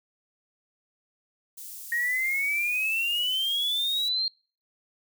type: high-pass noise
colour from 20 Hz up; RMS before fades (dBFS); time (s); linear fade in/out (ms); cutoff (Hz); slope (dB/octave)
white; -41; 1.57-4.09; 10; 7200; 12
type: exponential sweep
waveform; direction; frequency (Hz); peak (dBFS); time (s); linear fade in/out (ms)
sine; up; 1864.7 to 4229; -24; 1.92-4.28; 2
effects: noise-tail reverb RT60 0.4 s tail -26 dB re dry